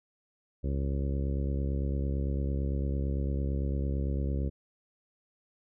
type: harmonic tone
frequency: 68.9 Hz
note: C#2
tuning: 10 cents flat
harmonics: 1 / 2 / 3 / 4 / 5 / 6 / 7 / 8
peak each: -29 / -35 / -39 / -41 / -43 / -45 / -46 / -47 dBFS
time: 0.63-4.5 s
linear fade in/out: 20 ms
effects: none